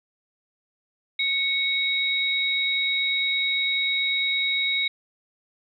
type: tone pair together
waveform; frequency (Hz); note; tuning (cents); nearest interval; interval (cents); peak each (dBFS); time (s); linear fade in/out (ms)
sine; 2217 / 3804; C#7 / A#7; 0 / +34; major sixth; 934; -24; 1.19-4.88; 5
effects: none